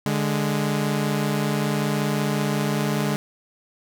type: tone pair together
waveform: sawtooth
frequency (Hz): 146.83 / 207.6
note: D3 / G#3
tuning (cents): 0 / 0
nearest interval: tritone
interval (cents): 600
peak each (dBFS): -20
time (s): 0.06-3.16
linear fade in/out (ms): 0
effects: none